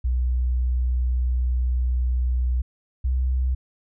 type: tone pair in turn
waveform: sine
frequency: 62 / 63.93 Hz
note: B1 / C2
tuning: +7 / -40 cents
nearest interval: minor second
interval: 53 cents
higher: second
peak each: -19 / -19 dBFS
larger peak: neither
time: 0.04-2.62 / 3.04-3.55 s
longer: first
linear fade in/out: 10 ms
effects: none